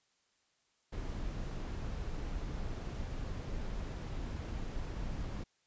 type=noise; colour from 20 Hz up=brown; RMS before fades=-39 dBFS; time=0.92-5.44 s; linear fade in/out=10 ms; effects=white hiss -75 dBFS RMS until 5.66 s + resampled to 16000 Hz